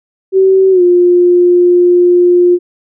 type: tone with pitch glide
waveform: sine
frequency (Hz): 381.7 to 354.1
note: G4 to F4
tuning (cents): -46 to +24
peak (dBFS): -4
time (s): 0.32-2.59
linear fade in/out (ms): 50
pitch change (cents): -130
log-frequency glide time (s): 0.71-0.82
effects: none